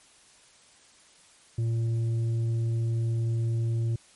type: tone with tanh clipping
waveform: sine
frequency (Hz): 114.9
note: A#2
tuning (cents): -25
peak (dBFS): -25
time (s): 1.58-3.96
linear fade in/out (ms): 5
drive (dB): 5
effects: white hiss -57 dBFS RMS until 4.15 s + MP3 48 kbps